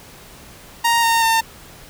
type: tone with pitch steps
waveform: sawtooth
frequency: 932.3 / 918.4 / 904.7 Hz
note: A#5 / A#5 / A5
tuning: 0 / -26 / +48 cents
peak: -10 dBFS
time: 0.84-1.41 s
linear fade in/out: 10 ms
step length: 190 ms
effects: pink hiss -42 dBFS RMS until 1.89 s